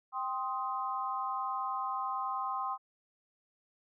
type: chord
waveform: sine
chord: C minor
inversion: second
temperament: just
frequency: 784.9 / 1046.5 / 1255.8 Hz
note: G5 / C6 / Eb6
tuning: +2 / 0 / +16 cents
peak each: -38 / -35 / -38 dBFS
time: 0.12-2.78 s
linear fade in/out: 50 ms
effects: none